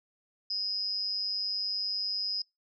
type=tone with amplitude modulation; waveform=sine; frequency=5050 Hz; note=D#8; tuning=25 cents sharp; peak=-26 dBFS; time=0.5-2.42 s; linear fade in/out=5 ms; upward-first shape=sine; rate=200 Hz; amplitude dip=85%; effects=noise-tail reverb RT60 0.2 s tail -25 dB re dry